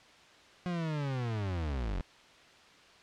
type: linear sweep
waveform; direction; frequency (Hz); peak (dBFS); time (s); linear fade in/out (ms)
40% pulse; down; 181 to 40.49; -31; 0.66-2.01; 0
effects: white hiss -57 dBFS RMS until 3.02 s + low-pass 4000 Hz 12 dB/octave

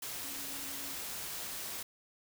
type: tone in noise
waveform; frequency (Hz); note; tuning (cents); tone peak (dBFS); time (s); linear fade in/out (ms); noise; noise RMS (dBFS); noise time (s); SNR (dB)
sine; 277.2; C#4; 0; -52; 0.24-0.94; 5; white; -41; 0.02-1.83; -14
effects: none

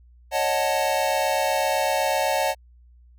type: chord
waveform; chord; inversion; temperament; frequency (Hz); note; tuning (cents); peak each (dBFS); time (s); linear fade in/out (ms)
square; D# half-diminished seventh; third; equal; 554.4 / 622.3 / 740 / 880; C#5 / D#5 / F#5 / A5; 0 / 0 / 0 / 0; -27; 0.31-2.55; 50
effects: added 60 Hz sine -49 dBFS peak until 3.18 s

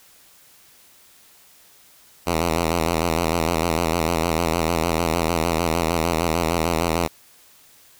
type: tone with vibrato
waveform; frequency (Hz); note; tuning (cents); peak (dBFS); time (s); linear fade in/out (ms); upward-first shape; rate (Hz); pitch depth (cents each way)
5% pulse; 83; E2; +12; -8; 2.26-7.08; 20; square; 6.6; 68
effects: white hiss -52 dBFS RMS until 7.99 s

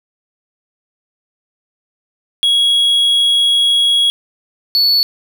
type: tone pair in turn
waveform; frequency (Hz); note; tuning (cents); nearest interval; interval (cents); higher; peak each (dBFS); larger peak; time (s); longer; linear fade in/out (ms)
triangle; 3322 / 4434; G#7 / C#8; 0 / 0; perfect fourth; 500; second; -8; neither; 2.43-4.1 / 4.75-5.03; first; 0
effects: none

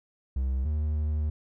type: tone pair in turn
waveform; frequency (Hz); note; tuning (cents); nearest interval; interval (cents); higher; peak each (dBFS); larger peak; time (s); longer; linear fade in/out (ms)
triangle; 65.41 / 76; C2 / D#2; 0 / -40; minor third; 260; second; -23; neither; 0.36-0.65 / 0.65-1.3; second; 5
effects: none

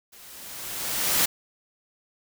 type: noise with level ramp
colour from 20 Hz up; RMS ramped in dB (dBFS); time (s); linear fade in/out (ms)
white; -49 to -20; 0.12-1.26; 10
effects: none

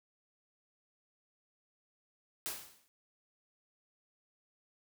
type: noise with exponential decay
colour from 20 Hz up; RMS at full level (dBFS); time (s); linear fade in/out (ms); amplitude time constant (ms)
white; -36; 2.46-2.88; 0; 91
effects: none

